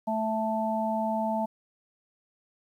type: harmonic tone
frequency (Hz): 220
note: A3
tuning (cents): 0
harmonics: 1 / 3 / 4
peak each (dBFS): -30 / -30 / -30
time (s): 0.07-1.46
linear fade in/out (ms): 10
effects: 10-bit